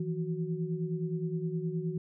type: tone cluster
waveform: sine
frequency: 161.2 / 170.8 / 370.9 Hz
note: E3 / F3 / F#4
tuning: -38 / -38 / +4 cents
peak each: -33 / -36 / -37 dBFS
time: 0-1.98 s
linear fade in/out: 5 ms
effects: none